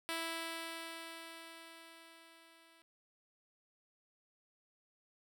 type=tone with level ramp; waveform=5% pulse; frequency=329.6 Hz; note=E4; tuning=in tune; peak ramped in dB=-25 to -52 dBFS; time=0.09-2.82 s; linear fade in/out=0 ms; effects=none